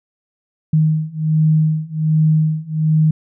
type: beating tone pair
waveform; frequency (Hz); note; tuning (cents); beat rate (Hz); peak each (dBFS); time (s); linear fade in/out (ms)
sine; 155.56 / 156.86; D#3 / D#3; 0 / +14; 1.3; -16 / -15; 0.73-3.11; 5
effects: none